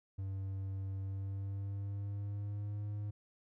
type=tone with pitch glide; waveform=triangle; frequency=96.7 to 103.64 Hz; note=G2 to G#2; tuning=-23 to -3 cents; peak=-35 dBFS; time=0.18-3.11 s; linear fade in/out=10 ms; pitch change=+120 cents; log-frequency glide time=1.01-2.85 s; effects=none